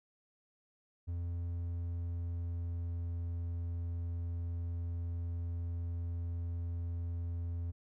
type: tone with pitch glide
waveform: triangle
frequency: 86 to 85.41 Hz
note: F2 to F2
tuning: -26 to -38 cents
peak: -33 dBFS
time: 1.07-7.72 s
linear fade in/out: 20 ms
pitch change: -12 cents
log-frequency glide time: 1.27-3.09 s
effects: none